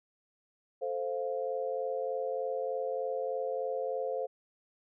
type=chord; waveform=sine; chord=F major; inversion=first; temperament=equal; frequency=440 / 523.3 / 698.5 Hz; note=A4 / C5 / F5; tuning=0 / 0 / 0 cents; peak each=-37 / -33 / -39 dBFS; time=0.81-4.27 s; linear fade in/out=20 ms; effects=none